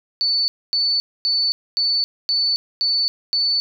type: tone bursts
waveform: sine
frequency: 4490 Hz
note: C#8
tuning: 21 cents sharp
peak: -16 dBFS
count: 7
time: 0.21-3.6 s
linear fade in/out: 0 ms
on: 270 ms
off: 250 ms
effects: none